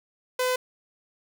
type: tone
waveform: sawtooth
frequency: 506 Hz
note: B4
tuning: 42 cents sharp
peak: -19 dBFS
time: 0.39-0.56 s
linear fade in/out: 5 ms
effects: none